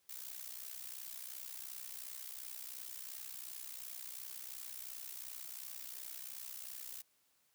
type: noise with amplitude modulation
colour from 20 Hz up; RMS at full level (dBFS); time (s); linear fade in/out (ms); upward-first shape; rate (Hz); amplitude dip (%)
blue; -44; 0.09-7.02; 5; sine; 62.8; 80
effects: white hiss -75 dBFS RMS until 7.54 s + high-pass 60 Hz 12 dB/octave